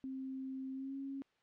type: tone with pitch glide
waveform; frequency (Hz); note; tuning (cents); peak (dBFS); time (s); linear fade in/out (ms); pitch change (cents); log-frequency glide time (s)
sine; 264.4 to 273.1; C4 to C#4; +18 to -26; -40; 0.04-1.22; 0; +56; 0.73-0.96
effects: white hiss -75 dBFS RMS until 1.42 s + low-pass 3000 Hz 12 dB/octave